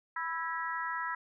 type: harmonic tone with a mistuned harmonic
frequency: 329.6 Hz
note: E4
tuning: in tune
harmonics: 3 / 4 / 5 / 6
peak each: -37 / -38 / -39 / -40 dBFS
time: 0.16-1.15 s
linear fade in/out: 5 ms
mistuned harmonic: 6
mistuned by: -39 cents
effects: none